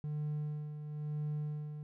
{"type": "tone with tremolo", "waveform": "triangle", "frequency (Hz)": 150, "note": "D3", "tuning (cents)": 37, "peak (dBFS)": -31, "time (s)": [0.04, 1.83], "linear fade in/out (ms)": 0, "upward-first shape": "sine", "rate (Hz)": 1, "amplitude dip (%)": 60, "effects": ["tanh soft clip ceiling -27 dBFS"]}